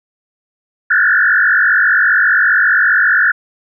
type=tone with frequency modulation; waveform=sine; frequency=1600 Hz; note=G6; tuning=35 cents sharp; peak=-8 dBFS; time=0.9-3.32 s; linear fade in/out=10 ms; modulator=47.5 Hz; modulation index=4; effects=none